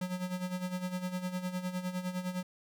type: tone with tremolo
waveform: square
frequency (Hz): 182.1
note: F#3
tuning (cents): -27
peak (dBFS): -32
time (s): 0.01-2.43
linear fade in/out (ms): 5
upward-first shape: sine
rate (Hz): 9.8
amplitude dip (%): 70
effects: none